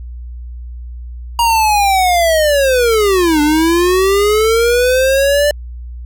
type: linear two-way sweep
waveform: square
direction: down then up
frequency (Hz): 948 to 293.2 to 592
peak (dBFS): -10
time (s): 1.39-5.51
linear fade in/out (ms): 2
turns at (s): 3.41
effects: added 60 Hz sine -25 dBFS peak until 6.05 s